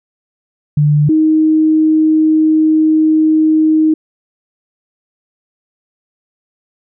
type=tone pair in turn; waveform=sine; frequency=148.1 / 313.2 Hz; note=D3 / D#4; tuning=+15 / +11 cents; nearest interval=octave + minor second; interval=1296 cents; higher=second; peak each=-7 dBFS; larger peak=neither; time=0.77-1.09 / 1.09-3.94 s; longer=second; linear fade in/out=5 ms; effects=none